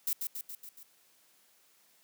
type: noise with echo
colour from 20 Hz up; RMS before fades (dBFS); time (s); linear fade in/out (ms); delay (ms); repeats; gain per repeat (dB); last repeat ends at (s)
violet; -31; 0.07-0.13; 2; 140; 5; -4; 0.83
effects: white hiss -66 dBFS RMS until 2.03 s + high-pass 150 Hz 12 dB/octave